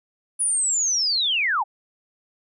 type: linear sweep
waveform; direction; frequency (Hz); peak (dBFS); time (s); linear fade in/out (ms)
sine; down; 9890 to 734; -19; 0.39-1.64; 20
effects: none